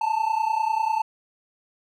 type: tone pair together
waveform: triangle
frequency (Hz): 868 / 898.1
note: A5 / A5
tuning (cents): -24 / +35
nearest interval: minor second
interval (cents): 59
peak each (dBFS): -22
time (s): 0.01-1.02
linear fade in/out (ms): 5
effects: none